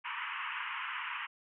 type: band-pass noise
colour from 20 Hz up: pink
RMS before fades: -39 dBFS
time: 0.04-1.27 s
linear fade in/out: 20 ms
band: 920 to 3000 Hz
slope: 96 dB/octave
effects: none